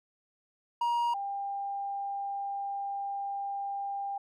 triangle / sine tone pair in turn, 948 / 797.2 Hz, A#5 / G5, +29 / +29 cents, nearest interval minor third, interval 300 cents, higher first, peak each -24 / -32 dBFS, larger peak first, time 0.81-1.14 / 1.14-4.18 s, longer second, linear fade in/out 5 ms, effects none

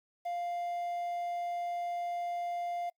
triangle tone with quantisation, 698.5 Hz, F5, in tune, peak -31 dBFS, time 0.25-2.9 s, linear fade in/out 10 ms, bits 10, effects noise-tail reverb RT60 0.1 s tail -24 dB re dry

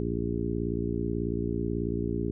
harmonic tone with a mistuned harmonic, 58.27 Hz, A#1, in tune, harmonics 1 / 2 / 3 / 4 / 5 / 6 / 7, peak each -35 / -35 / -35 / -35 / -35 / -35 / -35 dBFS, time 0-2.31 s, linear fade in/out 0 ms, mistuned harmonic 1, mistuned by +150 cents, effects none

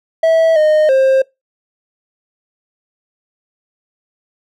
triangle tone with pitch steps, 651 / 615 / 531 Hz, E5 / D#5 / C5, -22 / -20 / +25 cents, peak -6 dBFS, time 0.23-1.22 s, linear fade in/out 5 ms, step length 330 ms, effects noise-tail reverb RT60 0.2 s tail -24 dB re dry

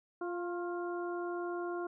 harmonic tone with a mistuned harmonic, 349.2 Hz, F4, in tune, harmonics 1 / 2 / 3 / 4, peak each -36 / -43 / -45 / -46 dBFS, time 0.21-1.87 s, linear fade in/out 5 ms, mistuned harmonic 3, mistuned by +36 cents, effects none

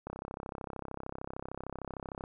click train, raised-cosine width 1 ms, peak -25 dBFS, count 73, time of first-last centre 0.07-2.239 s, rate 33.2 Hz, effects none

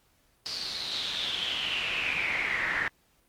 brown noise with band-pass filter sweep, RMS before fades -31 dBFS, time 0.46-2.88 s, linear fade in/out 0 ms, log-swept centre 4800 to 1800 Hz, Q 7.2, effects pink hiss -67 dBFS RMS until 3.28 s + Opus 48 kbps

